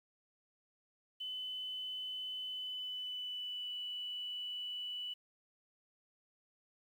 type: tone with pitch glide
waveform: sine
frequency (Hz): 3019 to 2965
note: F#7 to F#7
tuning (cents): +34 to +3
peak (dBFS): -39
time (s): 1.2-5.14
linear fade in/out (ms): 10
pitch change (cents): -31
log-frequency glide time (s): 2.48-3.77
effects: 11-bit